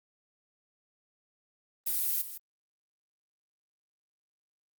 violet noise with echo, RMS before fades -30 dBFS, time 1.86-2.22 s, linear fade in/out 10 ms, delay 160 ms, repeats 1, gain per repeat -11 dB, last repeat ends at 2.38 s, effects Opus 32 kbps

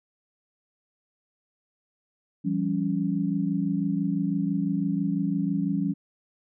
sine tone cluster, 169.5 / 195.5 / 279.7 Hz, E3 / G3 / C#4, +49 / -4 / +16 cents, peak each -28 / -27 / -28 dBFS, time 2.44-5.94 s, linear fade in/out 20 ms, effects none

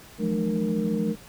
sine tone cluster, 167.2 / 180.4 / 214.5 / 301.7 / 466.5 Hz, E3 / F#3 / A3 / D4 / A#4, +25 / -44 / -44 / +47 / +1 cents, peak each -33 / -29 / -25 / -32 / -30 dBFS, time 0.18-1.16 s, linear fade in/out 50 ms, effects tanh soft clip ceiling -13 dBFS + pink hiss -48 dBFS RMS until 1.28 s

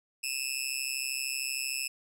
15% pulse tone with amplitude modulation, 2609 Hz, E7, 18 cents flat, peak -20 dBFS, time 0.23-1.88 s, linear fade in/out 10 ms, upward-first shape sine, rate 133 Hz, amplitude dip 100%, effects none

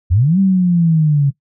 sine linear two-way sweep, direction up then down, 77 to 196 to 137.4 Hz, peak -9 dBFS, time 0.1-1.31 s, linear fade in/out 20 ms, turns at 0.39 s, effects noise-tail reverb RT60 0.1 s tail -18 dB re dry

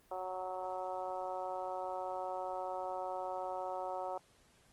harmonic tone, 185 Hz, F#3, in tune, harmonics 2 / 3 / 4 / 5 / 6 / 7, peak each -48 / -42 / -41 / -44 / -52 / -50 dBFS, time 0.11-4.18 s, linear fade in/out 5 ms, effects pink hiss -67 dBFS RMS until 4.72 s + Opus 24 kbps

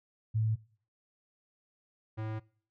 sine / square tone pair in turn, 110 / 109.37 Hz, A2 / A2, 0 / -10 cents, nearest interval unison, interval 10 cents, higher first, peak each -26 / -35 dBFS, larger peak first, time 0.34-0.56 / 2.17-2.4 s, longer second, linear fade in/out 20 ms, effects noise-tail reverb RT60 0.5 s tail -23 dB re dry + low-pass 2000 Hz 12 dB/octave

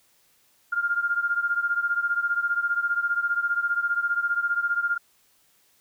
sine beating tone pair, 1400 / 1415 Hz, F6 / F6, +4 / +22 cents, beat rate 15 Hz, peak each -24 / -27 dBFS, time 0.72-4.98 s, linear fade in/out 10 ms, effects white hiss -63 dBFS RMS until 5.8 s

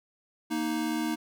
square tone pair together, 233.1 / 311.6 Hz, A#3 / D#4, 0 / +3 cents, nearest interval perfect fourth, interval 503 cents, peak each -33 / -30 dBFS, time 0.5-1.16 s, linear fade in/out 20 ms, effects none

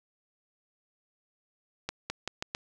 accelerating click train, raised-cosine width 0.2 ms, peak -15 dBFS, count 5, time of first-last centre 1.89-2.549 s, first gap 210 ms, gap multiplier 0.84, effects none

